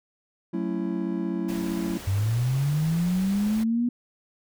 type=chord; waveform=triangle; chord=F# minor seventh; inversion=none; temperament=just; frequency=185 / 222 / 277.5 / 333 Hz; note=F#3 / A3 / C#4 / E4; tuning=0 / +16 / +2 / +18 cents; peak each=-28 / -30 / -32 / -28 dBFS; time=0.53-1.98 s; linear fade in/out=10 ms
type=noise; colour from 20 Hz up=pink; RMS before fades=-40 dBFS; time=1.48-3.64 s; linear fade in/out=10 ms
type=linear sweep; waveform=sine; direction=up; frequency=93.3 to 244.4 Hz; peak=-21 dBFS; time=2.07-3.89 s; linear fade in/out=5 ms
effects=none